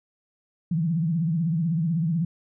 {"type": "tone with vibrato", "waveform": "sine", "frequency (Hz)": 164.6, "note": "E3", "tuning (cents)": -2, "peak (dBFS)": -21, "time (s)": [0.71, 2.25], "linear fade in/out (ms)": 5, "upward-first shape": "triangle", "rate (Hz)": 16, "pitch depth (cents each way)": 170, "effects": []}